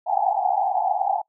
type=band-pass noise; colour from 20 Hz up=white; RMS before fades=-22 dBFS; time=0.06-1.22 s; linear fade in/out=20 ms; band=720 to 830 Hz; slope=96 dB/octave; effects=noise-tail reverb RT60 0.1 s tail -22 dB re dry